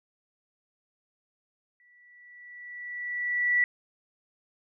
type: tone with exponential growth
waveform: sine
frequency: 1955 Hz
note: B6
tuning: 18 cents flat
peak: -19 dBFS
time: 1.8-3.64 s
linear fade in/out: 1 ms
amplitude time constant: 400 ms
effects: none